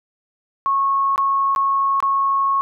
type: tone with dropouts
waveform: sine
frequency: 1097 Hz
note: C#6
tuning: 18 cents flat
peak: -15 dBFS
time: 0.66-2.61 s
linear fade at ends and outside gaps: 0 ms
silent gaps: 1.16-1.179 / 1.55-1.561 / 2.003-2.026 s
effects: none